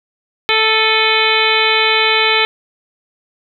harmonic tone with a mistuned harmonic, 440 Hz, A4, in tune, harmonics 1 / 2 / 3 / 4 / 5 / 6 / 7 / 8 / 9, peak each -19 / -20 / -20 / -21 / -17 / -19 / -19 / -20 / -21 dBFS, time 0.49-2.45 s, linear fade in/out 0 ms, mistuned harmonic 6, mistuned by -87 cents, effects none

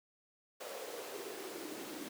pink noise with high-pass filter sweep, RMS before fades -45 dBFS, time 0.6-2.09 s, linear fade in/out 10 ms, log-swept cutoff 530 to 280 Hz, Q 4.7, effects none

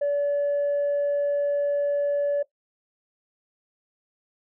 sine tone, 574 Hz, D5, 40 cents flat, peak -19 dBFS, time 0.01-2.43 s, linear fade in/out 10 ms, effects noise-tail reverb RT60 0.1 s tail -17 dB re dry + tanh soft clip ceiling -19 dBFS

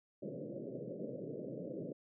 white band-pass noise, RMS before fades -44 dBFS, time 0.22-1.93 s, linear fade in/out 10 ms, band 120 to 590 Hz, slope 96 dB/octave, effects none

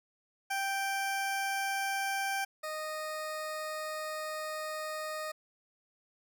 20% pulse tone pair in turn, 784 / 619.4 Hz, G5 / D#5, 0 / -8 cents, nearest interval major third, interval 408 cents, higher first, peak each -26 / -31 dBFS, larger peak first, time 0.5-2.45 / 2.63-5.32 s, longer second, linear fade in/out 10 ms, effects none

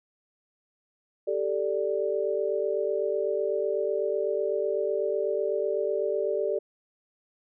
sine chord, G suspended second, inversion none, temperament equal, 392 / 440 / 587.3 Hz, G4 / A4 / D5, 0 / 0 / 0 cents, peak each -29 dBFS, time 1.27-6.59 s, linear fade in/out 10 ms, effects none

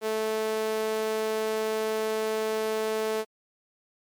sawtooth tone with high-pass filter, 218.5 Hz, A3, 12 cents flat, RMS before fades -28 dBFS, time 0.01-3.25 s, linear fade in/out 50 ms, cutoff 440 Hz, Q 2.4, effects MP3 96 kbps

